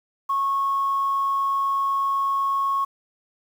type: tone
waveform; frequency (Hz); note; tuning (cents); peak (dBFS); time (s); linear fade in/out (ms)
sine; 1098; C#6; -17; -19; 0.29-2.85; 10
effects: tanh soft clip ceiling -15 dBFS + 8-bit